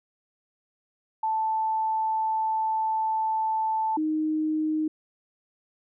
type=tone pair in turn; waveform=sine; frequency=880 / 310.6 Hz; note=A5 / D#4; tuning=0 / -3 cents; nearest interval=octave + tritone; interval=1803 cents; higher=first; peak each=-23 dBFS; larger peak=neither; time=1.23-3.97 / 3.97-4.88 s; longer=first; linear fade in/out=5 ms; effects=none